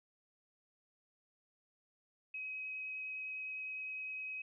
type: tone with vibrato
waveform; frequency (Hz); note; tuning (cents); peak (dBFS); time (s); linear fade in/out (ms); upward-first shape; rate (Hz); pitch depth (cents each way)
sine; 2538; D#7; +34; -40; 2.34-4.42; 5; triangle; 9.8; 8
effects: none